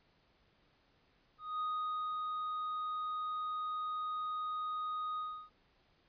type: tone with ADSR envelope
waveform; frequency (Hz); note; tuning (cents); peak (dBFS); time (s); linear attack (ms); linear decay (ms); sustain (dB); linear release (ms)
triangle; 1244.5; D#6; 0; -32; 1.38-5.5; 220; 560; -2; 320
effects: pink hiss -71 dBFS RMS until 6.08 s + resampled to 11025 Hz